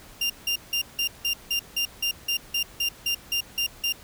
30% pulse tone bursts, 2794 Hz, F7, in tune, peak -20 dBFS, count 15, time 0.21-3.925 s, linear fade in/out 5 ms, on 89 ms, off 170 ms, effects pink hiss -48 dBFS RMS until 4.03 s

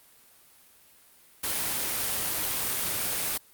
white noise, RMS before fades -29 dBFS, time 1.43-3.38 s, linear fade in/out 10 ms, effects white hiss -57 dBFS RMS until 3.53 s + Opus 32 kbps

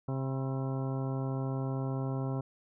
harmonic tone with a mistuned harmonic, 133.2 Hz, C3, 31 cents sharp, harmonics 1 / 2 / 3 / 4 / 5 / 6 / 7 / 8 / 10, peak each -32 / -38 / -42 / -44 / -46 / -48 / -49 / -50 / -52 dBFS, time 0.08-2.41 s, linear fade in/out 5 ms, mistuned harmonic 7, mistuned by +69 cents, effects none

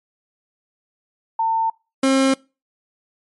sine / 30% pulse tone pair in turn, 900 / 267.6 Hz, A5 / C4, +39 / +39 cents, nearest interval octave + major sixth, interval 2100 cents, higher first, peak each -16 / -11 dBFS, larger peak second, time 1.39-1.7 / 2.03-2.34 s, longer neither, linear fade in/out 5 ms, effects noise-tail reverb RT60 0.3 s tail -25 dB re dry + MP3 48 kbps

